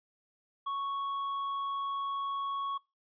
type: tone with hard clipping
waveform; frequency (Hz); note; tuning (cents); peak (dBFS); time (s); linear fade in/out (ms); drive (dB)
triangle; 1108.7; C#6; 0; -33; 0.66-2.78; 10; 7
effects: noise-tail reverb RT60 0.3 s tail -26 dB re dry + resampled to 11025 Hz